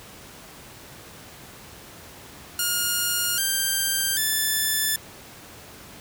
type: tone with pitch steps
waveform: 5% pulse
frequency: 1423 / 1578.9 / 1751.9 Hz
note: F6 / G6 / A6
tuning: +32 / +12 / -8 cents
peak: -11 dBFS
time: 2.59-4.96 s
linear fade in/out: 2 ms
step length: 790 ms
effects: pink hiss -44 dBFS RMS until 6 s + high-pass 60 Hz 12 dB/octave